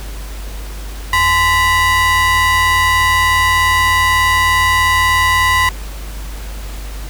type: ring-modulated tone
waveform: square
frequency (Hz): 471.1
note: A#4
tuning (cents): +18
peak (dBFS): -8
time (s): 1.13-5.69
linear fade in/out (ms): 2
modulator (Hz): 1500
effects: added 50 Hz sine -24 dBFS peak until 7.09 s + pink hiss -34 dBFS RMS until 7.09 s